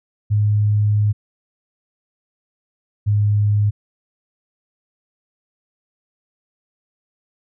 sine tone pair in turn, 104.7 / 103.86 Hz, G#2 / G#2, +15 / +1 cents, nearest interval unison, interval 14 cents, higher first, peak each -13 dBFS, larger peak neither, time 0.3-1.13 / 3.06-3.71 s, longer first, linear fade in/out 20 ms, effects none

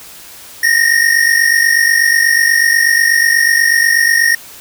square tone pair together, 1829.8 / 1878 Hz, A#6 / A#6, -33 / +12 cents, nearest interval unison, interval 45 cents, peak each -12 dBFS, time 0.63-4.35 s, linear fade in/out 5 ms, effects white hiss -35 dBFS RMS until 4.6 s

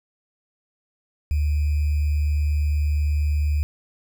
sine tone with sample-and-hold, 74.3 Hz, D2, 21 cents sharp, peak -18 dBFS, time 1.31-3.63 s, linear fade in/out 0 ms, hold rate 2450 Hz, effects none

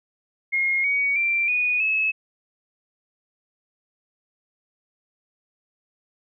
sine tone with pitch steps, 2146 / 2249 / 2357 / 2469 / 2588 Hz, C7 / C#7 / D7 / D#7 / E7, +43 / +24 / +6 / -14 / -32 cents, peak -19 dBFS, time 0.52-2.12 s, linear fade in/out 20 ms, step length 320 ms, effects none

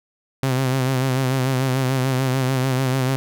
sawtooth tone with vibrato, 130.81 Hz, C3, in tune, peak -14 dBFS, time 0.43-3.16 s, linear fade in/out 0 ms, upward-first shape sine, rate 6.8 Hz, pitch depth 53 cents each way, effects none

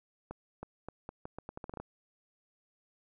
accelerating click train, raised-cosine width 1 ms, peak -27 dBFS, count 13, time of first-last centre 0.31-1.8 s, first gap 320 ms, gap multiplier 0.8, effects none

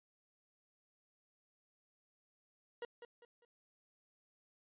40% pulse tone with echo, 475.6 Hz, A#4, 35 cents sharp, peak -40 dBFS, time 2.82-2.85 s, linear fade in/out 2 ms, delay 200 ms, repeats 3, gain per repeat -9 dB, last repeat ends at 3.45 s, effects resampled to 8000 Hz

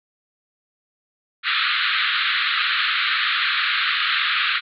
pink band-pass noise, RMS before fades -21 dBFS, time 1.43-4.61 s, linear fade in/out 50 ms, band 1200 to 4200 Hz, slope 96 dB/octave, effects none

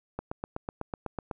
click train, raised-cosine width 1 ms, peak -19 dBFS, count 10, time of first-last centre 0.19-1.312 s, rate 8.02 Hz, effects none

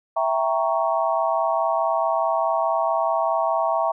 sine chord, E diminished seventh, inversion none, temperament equal, 659.3 / 784 / 932.3 / 1108.7 Hz, E5 / G5 / Bb5 / Db6, 0 / 0 / 0 / 0 cents, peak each -22 / -26 / -25 / -26 dBFS, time 0.16-3.92 s, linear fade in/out 10 ms, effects none

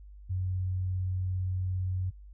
sine tone, 92.5 Hz, F#2, in tune, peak -28 dBFS, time 0.29-2.11 s, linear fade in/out 20 ms, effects added 50 Hz sine -46 dBFS peak until 2.33 s

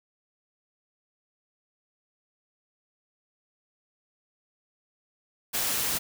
white noise, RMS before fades -28 dBFS, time 5.53-5.99 s, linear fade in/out 20 ms, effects none

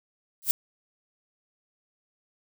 violet noise with exponential growth, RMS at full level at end -17 dBFS, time 0.42-0.51 s, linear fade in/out 0 ms, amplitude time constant 19 ms, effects none

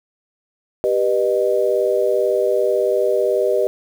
sine chord, G augmented, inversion none, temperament just, 392 / 490 / 612.5 Hz, G4 / B4 / D#5, 0 / -14 / -27 cents, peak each -19 dBFS, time 0.84-3.67 s, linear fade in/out 0 ms, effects 7-bit

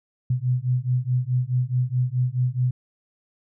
sine beating tone pair, 123.47 / 128.17 Hz, B2 / C3, 0 / -35 cents, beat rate 4.7 Hz, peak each -23 dBFS, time 0.3-2.71 s, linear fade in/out 5 ms, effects none

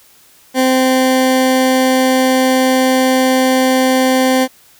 20% pulse tone, 259.4 Hz, C4, 15 cents flat, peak -5 dBFS, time 0.54-4.48 s, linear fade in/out 50 ms, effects white hiss -47 dBFS RMS until 4.79 s

